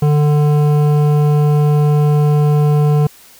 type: tone with hard clipping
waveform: sine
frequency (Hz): 148.3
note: D3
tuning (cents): +17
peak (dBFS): -11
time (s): 0.02-3.07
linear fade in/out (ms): 5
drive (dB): 12
effects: white hiss -43 dBFS RMS until 3.39 s